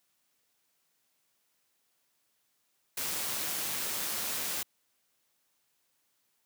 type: noise with amplitude modulation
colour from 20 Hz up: white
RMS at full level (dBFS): -33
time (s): 2.97-4.63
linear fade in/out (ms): 5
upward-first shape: sine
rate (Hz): 148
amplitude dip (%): 25
effects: white hiss -75 dBFS RMS until 6.45 s + high-pass 100 Hz 12 dB/octave